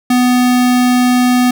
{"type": "tone", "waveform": "square", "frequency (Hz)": 248.5, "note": "B3", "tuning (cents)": 11, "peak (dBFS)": -9, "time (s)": [0.1, 1.51], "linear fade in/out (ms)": 5, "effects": []}